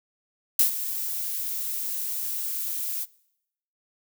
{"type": "noise with ADSR envelope", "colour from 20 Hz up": "violet", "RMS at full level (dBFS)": -17, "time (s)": [0.59, 3.06], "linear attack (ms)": 5, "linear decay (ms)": 110, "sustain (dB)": -13, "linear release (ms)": 33, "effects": ["noise-tail reverb RT60 0.8 s tail -23 dB re dry"]}